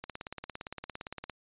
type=click train; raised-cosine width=0.3 ms; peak=-23 dBFS; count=23; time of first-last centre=0.04-1.297 s; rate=17.5 Hz; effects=resampled to 8000 Hz